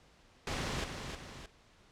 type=noise with echo; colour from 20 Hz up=pink; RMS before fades=-36 dBFS; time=0.47-0.84 s; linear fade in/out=2 ms; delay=310 ms; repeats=2; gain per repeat=-6 dB; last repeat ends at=1.46 s; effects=pink hiss -63 dBFS RMS until 1.91 s + low-pass 6000 Hz 12 dB/octave